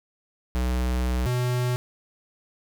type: tone pair in turn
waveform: square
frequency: 62.2 / 124.09 Hz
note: B1 / B2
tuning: +13 / +9 cents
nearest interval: octave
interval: 1196 cents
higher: second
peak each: -23 dBFS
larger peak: neither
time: 0.55-1.26 / 1.26-1.76 s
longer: first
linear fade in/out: 0 ms
effects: none